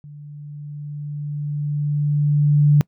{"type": "tone with level ramp", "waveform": "sine", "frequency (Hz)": 146.83, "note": "D3", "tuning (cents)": 0, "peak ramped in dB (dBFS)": [-36, -9], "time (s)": [0.04, 2.81], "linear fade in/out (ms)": 0, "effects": ["noise-tail reverb RT60 0.1 s tail -24 dB re dry"]}